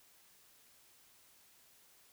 silence, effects white hiss -65 dBFS RMS until 2.12 s

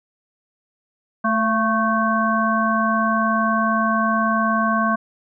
harmonic tone with a mistuned harmonic, 220.2 Hz, A3, 2 cents sharp, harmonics 1 / 3 / 5 / 7, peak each -21 / -24 / -20 / -24 dBFS, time 1.24-4.96 s, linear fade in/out 10 ms, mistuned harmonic 3, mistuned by +43 cents, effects none

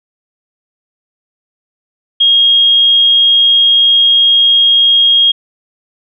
sine tone, 3259 Hz, G#7, 33 cents flat, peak -5 dBFS, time 2.2-5.32 s, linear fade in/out 10 ms, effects none

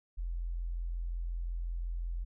sine tone, 42.79 Hz, F1, 35 cents flat, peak -33 dBFS, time 0.17-2.25 s, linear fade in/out 20 ms, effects none

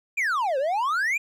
triangle exponential two-way sweep, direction down then up, 2489 to 511 to 2489 Hz, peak -20 dBFS, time 0.17-1.18 s, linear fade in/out 10 ms, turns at 0.58 s, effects none

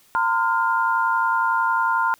sine tone cluster, 916 / 1027 / 1408 Hz, A#5 / C6 / F6, -31 / -33 / +14 cents, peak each -22 dBFS, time 0.15-2.14 s, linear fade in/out 0 ms, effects white hiss -56 dBFS RMS until 2.19 s

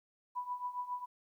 sine tone with tremolo, 987.8 Hz, B5, in tune, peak -33 dBFS, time 0.35-1.06 s, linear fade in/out 20 ms, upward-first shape triangle, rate 7.3 Hz, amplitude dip 85%, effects 12-bit

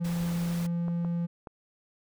triangle tone, 171.2 Hz, F3, 34 cents flat, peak -25 dBFS, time 0-1.27 s, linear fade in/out 20 ms
pink noise, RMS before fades -42 dBFS, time 0.04-0.67 s, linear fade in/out 10 ms
clicks, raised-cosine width 1 ms, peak -27 dBFS, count 3, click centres 0.882 / 1.048 / 1.472 s
effects none

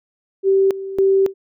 sine tone with tremolo, 387.8 Hz, G4, 19 cents flat, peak -11 dBFS, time 0.43-1.34 s, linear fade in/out 50 ms, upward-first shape square, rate 1.8 Hz, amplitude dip 80%, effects none

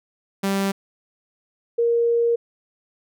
sawtooth / sine tone pair in turn, 196 / 468.6 Hz, G3 / A#4, 0 / +9 cents, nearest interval octave + minor third, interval 1509 cents, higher second, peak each -16 dBFS, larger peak neither, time 0.43-0.72 / 1.78-2.36 s, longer second, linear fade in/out 10 ms, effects none

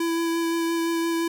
square tone with vibrato, 333.3 Hz, E4, 19 cents sharp, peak -23 dBFS, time 0-1.28 s, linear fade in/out 5 ms, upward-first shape sine, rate 5.8 Hz, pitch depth 11 cents each way, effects none

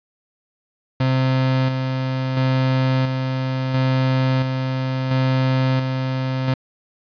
35% pulse tone with tremolo, 130.81 Hz, C3, in tune, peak -14 dBFS, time 1-6.54 s, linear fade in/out 5 ms, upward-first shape square, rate 0.73 Hz, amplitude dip 40%, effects resampled to 11025 Hz + 8-bit

